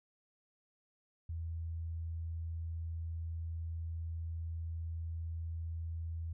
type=tone; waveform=sine; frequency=82.41 Hz; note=E2; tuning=in tune; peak=-37 dBFS; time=1.29-6.33 s; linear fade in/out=5 ms; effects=none